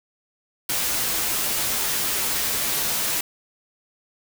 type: noise with comb filter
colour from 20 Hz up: white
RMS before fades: -24 dBFS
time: 0.69-3.21 s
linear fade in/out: 5 ms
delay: 11 ms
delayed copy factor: -0.5
effects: none